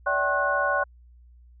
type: tone cluster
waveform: sine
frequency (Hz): 575 / 648 / 770 / 1077 / 1473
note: D5 / E5 / G5 / C6 / F#6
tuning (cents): -37 / -30 / -31 / +50 / -8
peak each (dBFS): -27 / -34 / -30 / -27 / -25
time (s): 0.06-0.84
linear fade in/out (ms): 10
effects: added 60 Hz sine -49 dBFS peak until 1.6 s